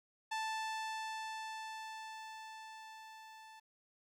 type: tone with level ramp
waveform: sawtooth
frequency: 880 Hz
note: A5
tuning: in tune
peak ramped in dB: -32 to -50 dBFS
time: 0.31-3.6 s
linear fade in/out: 10 ms
effects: low-pass 7000 Hz 12 dB/octave + 12-bit